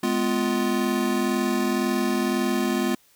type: chord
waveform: square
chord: F diminished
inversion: first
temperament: just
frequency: 209.5 / 251.4 / 349.2 Hz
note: Ab3 / Cb4 / F4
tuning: +15 / +31 / 0 cents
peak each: -27 / -26 / -27 dBFS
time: 0.03-2.95 s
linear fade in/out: 5 ms
effects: white hiss -59 dBFS RMS until 3.15 s